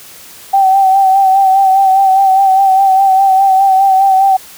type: tone with vibrato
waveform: sine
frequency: 772 Hz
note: G5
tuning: 27 cents flat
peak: -5 dBFS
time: 0.53-4.37 s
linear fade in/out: 10 ms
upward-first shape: sine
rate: 4.9 Hz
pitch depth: 37 cents each way
effects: white hiss -35 dBFS RMS until 4.57 s